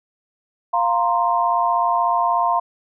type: chord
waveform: sine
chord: F suspended fourth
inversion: none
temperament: just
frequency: 698.5 / 931.3 / 1047.7 Hz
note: F5 / Bb5 / C6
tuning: 0 / -2 / +2 cents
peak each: -20 dBFS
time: 0.73-2.6 s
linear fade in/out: 10 ms
effects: none